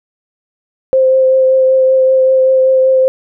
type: tone with vibrato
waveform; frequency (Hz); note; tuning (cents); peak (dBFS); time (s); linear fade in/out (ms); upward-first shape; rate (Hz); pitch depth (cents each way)
sine; 523.3; C5; 0; -6; 0.93-3.08; 0; triangle; 5.2; 14
effects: none